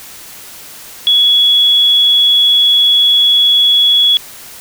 sine tone, 3370 Hz, G#7, 25 cents sharp, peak -6 dBFS, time 1.07-4.17 s, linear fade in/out 0 ms, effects white hiss -33 dBFS RMS until 4.6 s

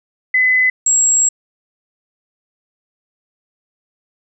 sine tone pair in turn, 2018 / 7619 Hz, B6 / A#8, +37 / +37 cents, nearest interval octave + major seventh, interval 2300 cents, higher second, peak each -10 dBFS, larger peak neither, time 0.34-0.7 / 0.86-1.29 s, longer second, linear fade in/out 5 ms, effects none

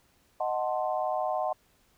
sine chord, D# diminished seventh, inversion none, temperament equal, 622.3 / 740 / 880 / 1046.5 Hz, D#5 / F#5 / A5 / C6, 0 / 0 / 0 / 0 cents, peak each -31 / -30 / -36 / -36 dBFS, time 0.4-1.53 s, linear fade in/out 5 ms, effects pink hiss -66 dBFS RMS until 1.97 s

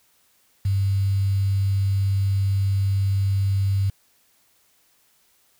sine tone with quantisation, 97.9 Hz, G2, 2 cents flat, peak -18 dBFS, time 0.65-3.9 s, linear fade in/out 5 ms, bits 7, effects white hiss -62 dBFS RMS until 5.59 s

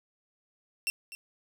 sawtooth tone with echo, 2713 Hz, E7, 49 cents sharp, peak -24 dBFS, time 0.87-0.9 s, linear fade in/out 0 ms, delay 250 ms, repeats 1, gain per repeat -14 dB, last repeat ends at 1.15 s, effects none

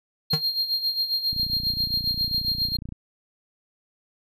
triangle tone with tremolo, 4215 Hz, C8, 12 cents sharp, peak -19 dBFS, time 0.3-2.77 s, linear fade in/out 10 ms, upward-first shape sine, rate 7.4 Hz, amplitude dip 70%
square tone with exponential decay, 154.1 Hz, D#3, 16 cents flat, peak -19 dBFS, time 0.33-0.42 s, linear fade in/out 5 ms, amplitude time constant 18 ms
click train, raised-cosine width 5 ms, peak -23 dBFS, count 48, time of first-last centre 1.33-2.923 s, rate 29.5 Hz
effects none

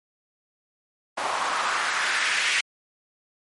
white noise with band-pass filter sweep, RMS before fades -25 dBFS, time 1.17-2.61 s, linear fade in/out 10 ms, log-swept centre 850 to 2300 Hz, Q 2.2, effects MP3 48 kbps

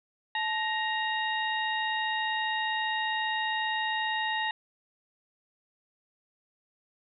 harmonic tone with a mistuned harmonic, 935 Hz, A#5, 5 cents sharp, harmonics 1 / 2 / 3 / 4, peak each -31 / -31 / -37 / -37 dBFS, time 0.35-4.51 s, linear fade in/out 2 ms, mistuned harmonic 1, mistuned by -120 cents, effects none

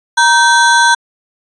square ring-modulated tone, 1244.5 Hz, D#6, in tune, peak -4 dBFS, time 0.17-0.95 s, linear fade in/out 10 ms, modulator 303 Hz, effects resampled to 22050 Hz

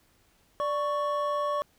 triangle tone pair together, 587.3 / 1111 Hz, D5 / C#6, 0 / +4 cents, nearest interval major seventh, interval 1104 cents, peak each -27 dBFS, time 0.6-1.62 s, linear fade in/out 0 ms, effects pink hiss -65 dBFS RMS until 1.78 s

